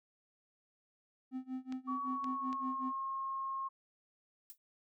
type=tone with tremolo; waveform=triangle; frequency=258.5 Hz; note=C4; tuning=21 cents flat; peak=-34 dBFS; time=1.31-2.93 s; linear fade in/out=50 ms; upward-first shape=sine; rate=5.3 Hz; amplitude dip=95%
type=clicks; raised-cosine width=0.2 ms; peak=-32 dBFS; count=3; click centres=1.724 / 2.243 / 2.529 s
type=tone with pitch glide; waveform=sine; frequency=1130 to 1076.5 Hz; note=C#6 to C6; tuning=+33 to +49 cents; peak=-36 dBFS; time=1.87-3.69 s; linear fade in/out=20 ms; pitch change=-84 cents; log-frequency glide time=1.98-2.76 s
type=noise with exponential decay; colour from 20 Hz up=violet; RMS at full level=-45 dBFS; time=4.5-4.58 s; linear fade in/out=0 ms; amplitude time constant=16 ms
effects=none